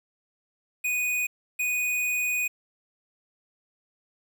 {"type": "tone bursts at uneven times", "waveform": "square", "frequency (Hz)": 2480, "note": "D#7", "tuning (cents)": -6, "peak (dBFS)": -25, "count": 2, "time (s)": [[0.84, 1.27], [1.59, 2.48]], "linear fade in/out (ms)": 10, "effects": ["9-bit"]}